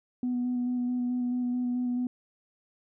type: tone with vibrato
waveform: sine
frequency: 246.9 Hz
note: B3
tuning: in tune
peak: -25 dBFS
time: 0.23-2.07 s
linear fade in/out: 2 ms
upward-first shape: square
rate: 4.6 Hz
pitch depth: 12 cents each way
effects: tanh soft clip ceiling -23 dBFS